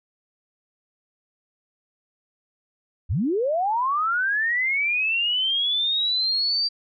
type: linear sweep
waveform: sine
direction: up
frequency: 57.8 to 4699 Hz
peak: -20 dBFS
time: 3.09-6.69 s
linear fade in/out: 20 ms
effects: none